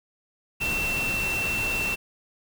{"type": "tone in noise", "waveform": "sine", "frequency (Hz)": 2696, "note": "E7", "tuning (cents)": 38, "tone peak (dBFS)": -25, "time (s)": [0.6, 1.96], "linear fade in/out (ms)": 20, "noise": "pink", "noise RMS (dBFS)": -32, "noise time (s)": [0.6, 1.96], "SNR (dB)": 4, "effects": []}